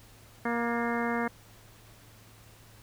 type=harmonic tone with a mistuned harmonic; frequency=235.6 Hz; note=A#3; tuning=19 cents sharp; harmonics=1 / 2 / 3 / 4 / 5 / 6 / 7 / 8 / 9; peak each=-31 / -34 / -36 / -37 / -38 / -39 / -39 / -40 / -41 dBFS; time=0.45-1.28 s; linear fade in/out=5 ms; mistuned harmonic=8; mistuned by=-54 cents; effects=added 109 Hz sine -56 dBFS peak until 2.82 s + pink hiss -56 dBFS RMS until 2.82 s